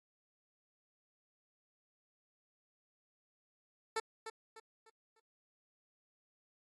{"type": "tone with echo", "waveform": "15% pulse", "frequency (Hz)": 444, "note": "A4", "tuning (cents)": 16, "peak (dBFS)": -27, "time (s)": [3.96, 4], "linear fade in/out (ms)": 5, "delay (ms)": 300, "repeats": 4, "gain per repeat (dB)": -9, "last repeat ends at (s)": 5.2, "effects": ["AAC 32 kbps"]}